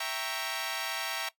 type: chord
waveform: 10% pulse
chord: E diminished seventh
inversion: none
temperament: equal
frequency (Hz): 659.3 / 784 / 932.3 / 1108.7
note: E5 / G5 / Bb5 / Db6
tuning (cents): 0 / 0 / 0 / 0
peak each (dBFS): -29 / -30 / -29 / -31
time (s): 0-1.29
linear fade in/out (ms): 5
effects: noise-tail reverb RT60 0.1 s tail -17 dB re dry